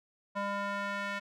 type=tone with band-pass filter sweep; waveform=square; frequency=201.1 Hz; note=G3; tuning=44 cents sharp; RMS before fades=-35 dBFS; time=0.35-1.2 s; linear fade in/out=20 ms; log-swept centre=1000 to 1800 Hz; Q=1.5; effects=none